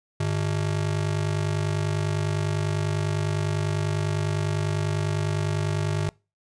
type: ring-modulated tone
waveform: square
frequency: 126.5 Hz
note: B2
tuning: 42 cents sharp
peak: -21 dBFS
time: 0.2-6.09 s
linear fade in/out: 0 ms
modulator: 25 Hz
effects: noise-tail reverb RT60 0.3 s tail -25 dB re dry + resampled to 22050 Hz